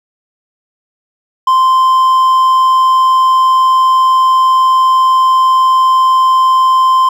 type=tone; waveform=triangle; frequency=1041 Hz; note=C6; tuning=9 cents flat; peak=-4 dBFS; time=1.47-7.09 s; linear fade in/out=5 ms; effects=none